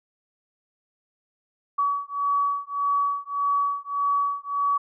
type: beating tone pair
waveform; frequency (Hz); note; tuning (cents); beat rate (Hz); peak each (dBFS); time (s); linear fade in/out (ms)
sine; 1135 / 1136.7; C#6 / C#6; +41 / +43; 1.7; -25; 1.78-4.78; 10
effects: none